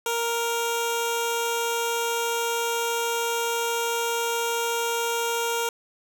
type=tone with notch filter; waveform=10% pulse; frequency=466.2 Hz; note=A#4; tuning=in tune; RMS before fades=-26 dBFS; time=0.06-5.69 s; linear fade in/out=2 ms; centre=1900 Hz; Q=1.5; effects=none